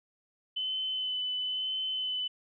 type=tone with vibrato; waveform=sine; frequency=3027 Hz; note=F#7; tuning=39 cents sharp; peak=-30 dBFS; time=0.56-2.28 s; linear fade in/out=10 ms; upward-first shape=sine; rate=1 Hz; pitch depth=15 cents each way; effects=none